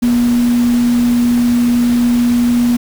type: tone in noise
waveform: sine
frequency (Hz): 240.6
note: B3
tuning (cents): -45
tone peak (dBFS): -9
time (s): 0.02-2.77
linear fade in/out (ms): 10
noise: pink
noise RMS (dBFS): -27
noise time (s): 0.02-2.77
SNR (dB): +15
effects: none